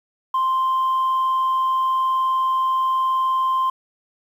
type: tone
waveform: sine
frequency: 1046.5 Hz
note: C6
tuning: in tune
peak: -15 dBFS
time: 0.34-3.7 s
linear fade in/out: 5 ms
effects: tanh soft clip ceiling -15 dBFS + 8-bit